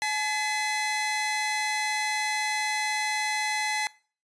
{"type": "tone pair together", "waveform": "sawtooth", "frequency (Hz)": [853, 2029], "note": ["G#5", "B6"], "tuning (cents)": [46, 46], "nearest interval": "octave + minor third", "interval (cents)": 1500, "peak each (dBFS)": -25, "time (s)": [0.02, 3.87], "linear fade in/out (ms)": 0, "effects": ["noise-tail reverb RT60 0.4 s tail -21 dB re dry", "resampled to 22050 Hz"]}